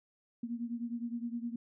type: beating tone pair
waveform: sine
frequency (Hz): 233.1 / 242.8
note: A#3 / B3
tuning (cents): 0 / -29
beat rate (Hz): 9.7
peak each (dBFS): -37 / -40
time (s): 0.43-1.56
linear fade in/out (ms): 5
effects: none